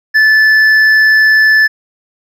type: tone with hard clipping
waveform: sine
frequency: 1744 Hz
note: A6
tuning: 16 cents flat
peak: -6 dBFS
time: 0.14-1.68 s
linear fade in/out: 20 ms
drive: 4 dB
effects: none